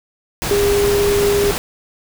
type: tone in noise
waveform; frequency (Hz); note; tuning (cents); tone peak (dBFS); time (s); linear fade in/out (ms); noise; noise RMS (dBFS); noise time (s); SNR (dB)
sine; 405.7; G#4; -41; -13; 0.51-1.51; 0; pink; -21; 0.42-1.58; +5
effects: none